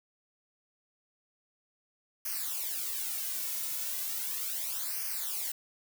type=noise with flanger; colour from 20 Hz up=blue; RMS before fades=-35 dBFS; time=2.25-5.52 s; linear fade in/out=5 ms; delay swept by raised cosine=0.26 to 2.56 ms; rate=0.36 Hz; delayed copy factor=-0.9; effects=none